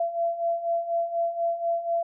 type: beating tone pair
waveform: sine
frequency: 675 / 679.1 Hz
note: E5 / F5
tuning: +41 / -49 cents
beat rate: 4.1 Hz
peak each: -30 / -25 dBFS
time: 0-2.03 s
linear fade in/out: 5 ms
effects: none